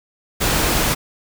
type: noise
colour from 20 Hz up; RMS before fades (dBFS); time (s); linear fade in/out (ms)
pink; -18; 0.4-0.95; 20
effects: none